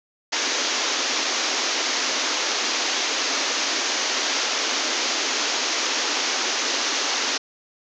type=band-pass noise; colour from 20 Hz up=white; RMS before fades=-24 dBFS; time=0.32-7.38 s; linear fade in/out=10 ms; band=240 to 6700 Hz; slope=96 dB/octave; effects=none